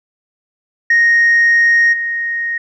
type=tone with level steps; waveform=sine; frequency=1864.7 Hz; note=A#6; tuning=in tune; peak=-6 / -16 dBFS; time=0.9-2.58 s; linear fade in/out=5 ms; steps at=1.92 s; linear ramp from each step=20 ms; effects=tanh soft clip ceiling -5 dBFS